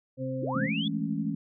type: harmonic tone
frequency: 130.81 Hz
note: C3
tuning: in tune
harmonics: 1 / 2 / 4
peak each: -34 / -34 / -34 dBFS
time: 0.17-0.7 s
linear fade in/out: 50 ms
type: linear sweep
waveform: sine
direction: up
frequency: 233.1 to 3520 Hz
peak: -31 dBFS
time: 0.42-0.88 s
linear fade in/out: 5 ms
type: chord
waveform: sine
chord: A major seventh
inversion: second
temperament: equal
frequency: 164.81 / 207.7 / 220 / 277.2 Hz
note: E3 / G#3 / A3 / C#4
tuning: 0 / 0 / 0 / 0 cents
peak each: -33 dBFS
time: 0.55-1.35 s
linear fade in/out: 5 ms
effects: none